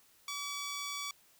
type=tone; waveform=10% pulse; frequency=1143 Hz; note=D6; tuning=47 cents flat; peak=-29 dBFS; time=0.28-1.11 s; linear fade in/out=2 ms; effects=white hiss -65 dBFS RMS until 1.39 s